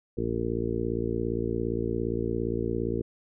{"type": "harmonic tone", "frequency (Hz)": 57.4, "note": "A#1", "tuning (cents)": -26, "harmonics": [1, 2, 3, 4, 5, 6, 7, 8], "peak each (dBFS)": [-36, -34, -39, -34, -38, -33, -33, -34], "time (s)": [0.17, 3.02], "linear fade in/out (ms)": 10, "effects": []}